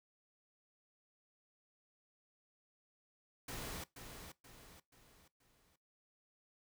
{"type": "noise with echo", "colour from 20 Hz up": "pink", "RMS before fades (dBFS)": -45, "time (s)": [3.48, 3.84], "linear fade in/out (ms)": 5, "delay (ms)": 480, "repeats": 4, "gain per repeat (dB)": -7, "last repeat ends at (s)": 5.76, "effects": ["noise-tail reverb RT60 0.2 s tail -20 dB re dry"]}